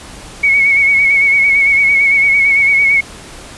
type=tone with vibrato; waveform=sine; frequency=2217 Hz; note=C#7; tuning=in tune; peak=-7 dBFS; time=0.43-3.01 s; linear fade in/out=10 ms; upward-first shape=sine; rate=8.9 Hz; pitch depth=40 cents each way; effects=pink hiss -33 dBFS RMS until 3.57 s + resampled to 24000 Hz